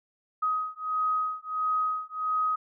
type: beating tone pair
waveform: sine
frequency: 1258 / 1259.5 Hz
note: D#6 / D#6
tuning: +19 / +21 cents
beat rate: 1.5 Hz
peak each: -29 dBFS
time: 0.42-2.56 s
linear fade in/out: 10 ms
effects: none